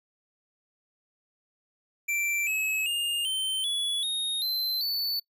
square tone with pitch steps, 2347 / 2574 / 2823 / 3097 / 3397 / 3726 / 4086 / 4482 Hz, D7 / E7 / F7 / G7 / G#7 / A#7 / C8 / C#8, -2 / -42 / +18 / -22 / +38 / -2 / -42 / +18 cents, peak -27 dBFS, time 2.08-5.2 s, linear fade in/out 10 ms, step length 390 ms, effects noise-tail reverb RT60 0.1 s tail -22 dB re dry

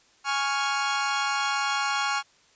sawtooth chord, Db major, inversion second, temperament equal, 830.6 / 1108.7 / 1396.9 Hz, Ab5 / Db6 / F6, 0 / 0 / 0 cents, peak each -25 dBFS, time 0.24-2.23 s, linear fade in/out 50 ms, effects white hiss -60 dBFS RMS until 2.55 s + resampled to 16000 Hz

